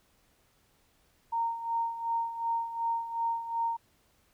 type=tone with tremolo; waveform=sine; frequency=923 Hz; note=A#5; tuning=17 cents flat; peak=-26 dBFS; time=1.32-3.77 s; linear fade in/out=10 ms; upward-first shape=sine; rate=2.7 Hz; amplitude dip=70%; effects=pink hiss -68 dBFS RMS until 4.33 s